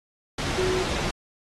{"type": "tone in noise", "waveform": "sine", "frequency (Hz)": 370, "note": "F#4", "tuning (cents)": 0, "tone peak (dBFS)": -23, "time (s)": [0.58, 0.83], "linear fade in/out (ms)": 5, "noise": "pink", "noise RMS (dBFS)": -28, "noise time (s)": [0.38, 1.11], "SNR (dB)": 2, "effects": ["low-pass 6000 Hz 12 dB/octave", "AAC 32 kbps"]}